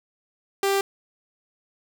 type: tone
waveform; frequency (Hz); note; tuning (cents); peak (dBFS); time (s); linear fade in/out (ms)
sawtooth; 393.7; G4; +8; -16; 0.63-0.81; 2
effects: 7-bit